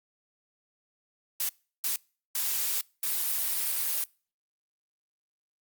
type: noise bursts at uneven times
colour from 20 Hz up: blue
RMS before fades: -29 dBFS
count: 4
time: 1.4-1.49 / 1.84-1.96 / 2.35-2.81 / 3.03-4.04 s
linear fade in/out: 2 ms
effects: noise-tail reverb RT60 0.4 s tail -26 dB re dry + Opus 48 kbps